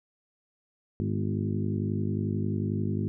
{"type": "harmonic tone with a mistuned harmonic", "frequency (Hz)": 51.2, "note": "G#1", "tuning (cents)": -24, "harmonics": [2, 3, 4, 5, 6, 7, 8], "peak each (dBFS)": [-30, -34, -32, -35, -39, -37, -44], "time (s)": [1, 3.08], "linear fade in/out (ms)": 0, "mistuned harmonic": 5, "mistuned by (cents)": -52, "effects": []}